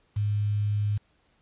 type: tone with quantisation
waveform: sine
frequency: 103.83 Hz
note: G#2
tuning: in tune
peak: -23 dBFS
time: 0.16-0.98 s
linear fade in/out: 10 ms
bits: 8
effects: pink hiss -67 dBFS RMS until 1.41 s + resampled to 8000 Hz